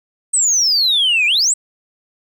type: exponential two-way sweep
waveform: sine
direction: down then up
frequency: 8372 to 2349 to 8372 Hz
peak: -10 dBFS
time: 0.33-1.54 s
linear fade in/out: 10 ms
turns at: 1.26 s
effects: tanh soft clip ceiling -9 dBFS + 8-bit

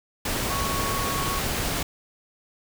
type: tone in noise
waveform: sine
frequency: 1108.7 Hz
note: C#6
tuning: in tune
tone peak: -29 dBFS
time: 0.5-1.39 s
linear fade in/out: 5 ms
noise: pink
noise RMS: -27 dBFS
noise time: 0.25-1.83 s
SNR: -5 dB
effects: none

